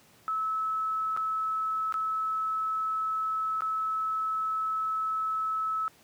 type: tone with dropouts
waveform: sine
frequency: 1300 Hz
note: E6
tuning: 24 cents flat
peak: -27 dBFS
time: 0.28-5.88 s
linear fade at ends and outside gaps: 0 ms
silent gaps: 1.165-1.173 / 1.924-1.941 / 3.607-3.62 s
effects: pink hiss -59 dBFS RMS until 6.03 s + high-pass 100 Hz 12 dB/octave